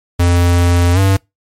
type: tone with pitch glide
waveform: square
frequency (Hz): 87.31 to 96.88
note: F2 to G2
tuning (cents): 0 to -20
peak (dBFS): -9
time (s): 0.19-1.17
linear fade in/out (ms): 10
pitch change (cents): +180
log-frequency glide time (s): 0.93-0.99
effects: noise-tail reverb RT60 0.2 s tail -25 dB re dry + MP3 64 kbps